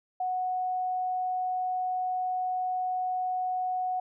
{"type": "tone", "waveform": "sine", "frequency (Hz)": 737, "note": "F#5", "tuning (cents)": -7, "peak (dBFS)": -27, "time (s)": [0.2, 4], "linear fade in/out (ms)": 5, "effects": []}